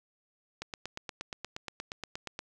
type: click train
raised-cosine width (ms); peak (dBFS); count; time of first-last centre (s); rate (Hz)
0.2; -20; 16; 0.62-2.391; 8.47
effects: none